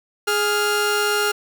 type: tone pair together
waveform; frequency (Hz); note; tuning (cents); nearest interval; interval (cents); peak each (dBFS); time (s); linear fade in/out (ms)
sawtooth; 415.6 / 1400.1; G#4 / F6; +1 / +4; octave + major sixth; 2103; -17; 0.27-1.32; 10
effects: none